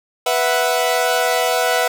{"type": "chord", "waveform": "sawtooth", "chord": "B suspended fourth", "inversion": "none", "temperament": "equal", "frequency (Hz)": [493.9, 659.3, 740], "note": ["B4", "E5", "F#5"], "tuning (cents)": [0, 0, 0], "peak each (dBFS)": -16, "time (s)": [0.26, 1.88], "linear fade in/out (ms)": 5, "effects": []}